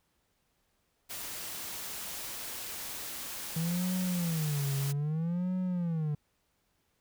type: noise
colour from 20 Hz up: white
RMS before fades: -40 dBFS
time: 1.09-4.93 s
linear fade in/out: 20 ms
type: tone with vibrato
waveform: triangle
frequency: 159.7 Hz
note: D#3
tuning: 45 cents sharp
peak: -27 dBFS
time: 3.56-6.15 s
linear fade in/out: 5 ms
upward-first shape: sine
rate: 0.62 Hz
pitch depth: 250 cents each way
effects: pink hiss -75 dBFS RMS until 7 s